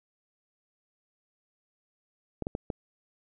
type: clicks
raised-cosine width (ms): 2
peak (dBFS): -18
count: 4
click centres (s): 2.423 / 2.469 / 2.551 / 2.702
effects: none